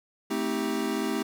square chord, A half-diminished seventh, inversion none, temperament equal with one note detuned, 220 / 261.6 / 316.9 / 392 Hz, A3 / C4 / Eb4 / G4, 0 / 0 / +32 / 0 cents, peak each -33 dBFS, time 0.3-1.23 s, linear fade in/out 10 ms, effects none

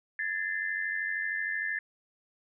sine tone cluster, 1692 / 1785 / 2063 Hz, G#6 / A6 / C7, +32 / +24 / -25 cents, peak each -35 / -32 / -37 dBFS, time 0.19-1.79 s, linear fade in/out 2 ms, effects none

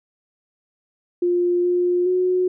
sine tone with pitch steps, 352.4 / 355.4 / 365.5 Hz, F4 / F4 / F#4, +16 / +30 / -21 cents, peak -16 dBFS, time 1.22-2.48 s, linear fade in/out 5 ms, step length 420 ms, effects none

